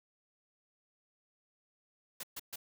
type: noise bursts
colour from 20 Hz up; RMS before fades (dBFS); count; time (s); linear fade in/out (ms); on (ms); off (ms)
white; -42; 3; 2.2-2.559; 5; 33; 130
effects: none